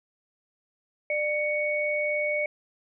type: tone pair together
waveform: sine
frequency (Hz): 596.9 / 2229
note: D5 / C#7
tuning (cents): +28 / +9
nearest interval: octave + major seventh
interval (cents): 2281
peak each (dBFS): -27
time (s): 1.1-2.46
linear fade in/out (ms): 2
effects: none